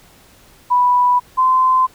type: tone pair in turn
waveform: sine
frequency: 986 / 1031.2 Hz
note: B5 / C6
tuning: -3 / -26 cents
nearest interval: minor second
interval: 77 cents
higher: second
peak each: -10 dBFS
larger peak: neither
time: 0.7-1.2 / 1.37-1.87 s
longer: neither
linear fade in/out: 20 ms
effects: pink hiss -48 dBFS RMS until 1.94 s